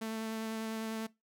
sawtooth tone with vibrato, 221.8 Hz, A3, 14 cents sharp, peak -32 dBFS, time 0.01-1.07 s, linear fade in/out 10 ms, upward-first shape sine, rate 10 Hz, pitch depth 11 cents each way, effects noise-tail reverb RT60 0.2 s tail -20 dB re dry

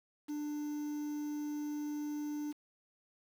triangle tone with quantisation, 296.5 Hz, D4, 17 cents sharp, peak -34 dBFS, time 0.28-2.53 s, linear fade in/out 20 ms, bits 9, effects none

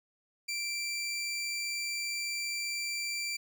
20% pulse tone, 2349 Hz, D7, in tune, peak -28 dBFS, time 0.48-3.37 s, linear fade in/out 10 ms, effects none

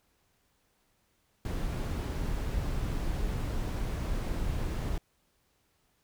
brown noise, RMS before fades -32 dBFS, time 1.45-4.98 s, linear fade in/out 2 ms, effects pink hiss -72 dBFS RMS until 6.03 s

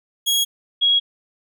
sawtooth / sine tone pair in turn, 3310 / 3310 Hz, G#7 / G#7, -6 / -6 cents, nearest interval unison, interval 0 cents, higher neither, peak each -13 dBFS, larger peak neither, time 0.26-0.45 / 0.81-1 s, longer neither, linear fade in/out 20 ms, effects none

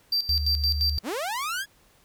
triangle tone with tremolo, 4690 Hz, D8, 3 cents flat, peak -20 dBFS, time 0.12-0.99 s, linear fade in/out 5 ms, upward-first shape square, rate 5.8 Hz, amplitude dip 75%
sine tone with vibrato, 73.9 Hz, D2, 11 cents sharp, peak -25 dBFS, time 0.29-0.98 s, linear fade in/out 0 ms, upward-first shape sine, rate 2.3 Hz, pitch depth 11 cents each way
sawtooth linear sweep, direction up, 172.6 to 1700 Hz, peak -24 dBFS, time 1.03-1.66 s, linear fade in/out 50 ms
effects pink hiss -60 dBFS RMS until 2.04 s

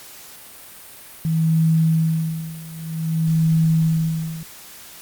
sine tone with tremolo, 161.3 Hz, E3, 37 cents flat, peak -13 dBFS, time 1.25-4.43 s, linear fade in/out 0 ms, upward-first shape sine, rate 0.53 Hz, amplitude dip 90%, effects white hiss -41 dBFS RMS until 5.01 s + Opus 48 kbps

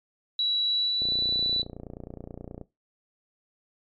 sine tone with pitch glide, 3915 to 3963 Hz, B7 to B7, -16 to +5 cents, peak -23 dBFS, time 0.39-1.62 s, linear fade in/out 2 ms, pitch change +21 cents, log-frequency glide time 0.64-1.1 s
click train, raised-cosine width 2 ms, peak -25 dBFS, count 48, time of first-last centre 1.02-2.613 s, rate 29.5 Hz
effects noise-tail reverb RT60 0.2 s tail -17 dB re dry + MP3 64 kbps

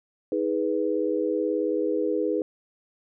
sine chord, G# minor, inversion second, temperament equal with one note detuned, 316.2 / 415.3 / 493.9 Hz, D#4 / G#4 / B4, +28 / 0 / 0 cents, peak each -27 dBFS, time 0.32-2.42 s, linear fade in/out 2 ms, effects none

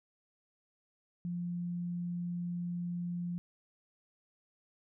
sine tone, 174.61 Hz, F3, in tune, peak -34 dBFS, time 1.25-3.38 s, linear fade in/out 0 ms, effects none

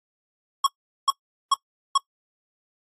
square tone bursts, 1100 Hz, C#6, 14 cents flat, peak -16 dBFS, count 4, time 0.64-1.978 s, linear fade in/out 5 ms, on 27 ms, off 410 ms, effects noise-tail reverb RT60 0.1 s tail -22 dB re dry + AAC 32 kbps

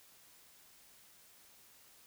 silence, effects white hiss -62 dBFS RMS until 2.06 s

